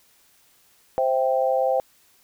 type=chord; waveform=sine; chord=C major; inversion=none; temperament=equal; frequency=523.3 / 659.3 / 784 Hz; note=C5 / E5 / G5; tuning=0 / 0 / 0 cents; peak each=-21 / -25 / -24 dBFS; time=0.98-1.8 s; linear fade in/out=0 ms; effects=white hiss -59 dBFS RMS until 2.23 s